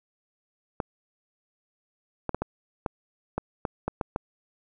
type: clicks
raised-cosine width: 1 ms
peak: -13 dBFS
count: 10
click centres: 0.802 / 2.293 / 2.346 / 2.42 / 2.862 / 3.38 / 3.652 / 3.88 / 4.012 / 4.161 s
effects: none